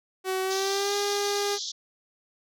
sawtooth tone with pitch glide, 376.7 to 406.1 Hz, F#4 to G#4, +31 to -39 cents, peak -22 dBFS, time 0.24-1.59 s, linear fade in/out 50 ms, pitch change +130 cents, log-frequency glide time 0.42-0.94 s
white band-pass noise, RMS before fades -34 dBFS, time 0.5-1.72 s, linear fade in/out 10 ms, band 3300 to 6600 Hz, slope 96 dB/octave
effects none

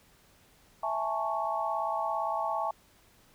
sine chord, A major seventh, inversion second, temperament equal with one note detuned, 659.3 / 830.6 / 888.2 / 1108.7 Hz, E5 / G#5 / A5 / C#6, 0 / 0 / +16 / 0 cents, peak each -34 dBFS, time 0.83-2.71 s, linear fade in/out 5 ms, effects pink hiss -62 dBFS RMS until 3.34 s

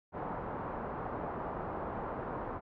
white low-pass noise, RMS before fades -39 dBFS, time 0.12-2.61 s, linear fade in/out 50 ms, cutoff 1100 Hz, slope 24 dB/octave, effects none

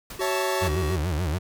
pink noise with exponential decay, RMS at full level -35 dBFS, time 0.1-0.49 s, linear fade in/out 5 ms, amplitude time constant 84 ms
square tone, 377.7 Hz, F#4, 36 cents sharp, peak -29 dBFS, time 0.19-0.96 s, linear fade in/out 5 ms
sawtooth chord, A major, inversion first, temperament equal, 554.4 / 659.3 / 880 Hz, C#5 / E5 / A5, 0 / 0 / 0 cents, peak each -24 / -28 / -25 dBFS, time 0.2-0.69 s, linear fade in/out 20 ms
35% pulse tone with vibrato, 82.41 Hz, E2, in tune, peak -22 dBFS, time 0.61-1.39 s, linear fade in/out 20 ms, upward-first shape sine, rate 6.9 Hz, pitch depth 220 cents each way
effects none

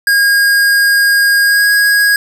square tone with pitch glide, 1628 to 1648.8 Hz, G#6 to G#6, -35 to -13 cents, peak -8 dBFS, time 0.07-2.16 s, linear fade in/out 2 ms, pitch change +22 cents, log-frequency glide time 1.44-1.67 s, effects none

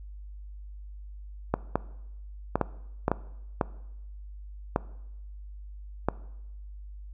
clicks, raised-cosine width 1 ms, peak -9 dBFS, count 9, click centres 1.54 / 1.756 / 2.556 / 2.613 / 3.081 / 3.116 / 3.612 / 4.761 / 6.086 s, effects noise-tail reverb RT60 0.9 s tail -19 dB re dry + added 50 Hz sine -40 dBFS peak until 7.13 s

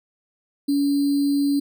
sine tone with sample-and-hold, 283.2 Hz, C#4, 37 cents sharp, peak -17 dBFS, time 0.68-1.6 s, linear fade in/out 10 ms, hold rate 4410 Hz, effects none

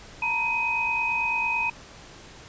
sine tone cluster, 909 / 958 / 2513 Hz, A#5 / A#5 / D#7, -44 / +47 / +17 cents, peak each -31 / -31 / -24 dBFS, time 0.22-1.7 s, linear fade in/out 5 ms, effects pink hiss -46 dBFS RMS until 2.48 s + resampled to 16000 Hz

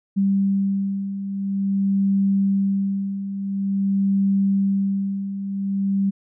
sine beating tone pair, 196 / 196.48 Hz, G3 / G3, 0 / +4 cents, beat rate 0.48 Hz, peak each -25 / -19 dBFS, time 0.16-6.11 s, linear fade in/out 20 ms, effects none

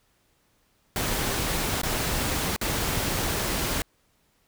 pink noise with dropouts, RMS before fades -27 dBFS, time 0.96-3.82 s, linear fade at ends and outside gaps 1 ms, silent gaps 1.816-1.833 / 2.563-2.613 s, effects pink hiss -67 dBFS RMS until 4.47 s

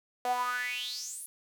sawtooth tone with high-pass filter sweep, 246.9 Hz, B3, in tune, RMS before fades -34 dBFS, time 0.25-1.26 s, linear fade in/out 0 ms, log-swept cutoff 630 to 11000 Hz, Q 8.3, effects none

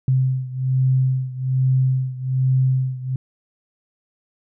sine beating tone pair, 130 / 131.2 Hz, C3 / C3, -11 / +5 cents, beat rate 1.2 Hz, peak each -18 / -21 dBFS, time 0.08-3.16 s, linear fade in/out 2 ms, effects none

